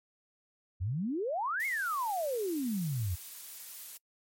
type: exponential two-way sweep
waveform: sine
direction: up then down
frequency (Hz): 82.41 to 2217 to 82.41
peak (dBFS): -30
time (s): 0.8-3.16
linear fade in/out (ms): 20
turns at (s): 1.66
type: noise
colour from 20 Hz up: blue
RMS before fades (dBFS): -45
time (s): 1.6-3.97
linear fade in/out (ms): 0
effects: noise-tail reverb RT60 0.1 s tail -25 dB re dry + MP3 64 kbps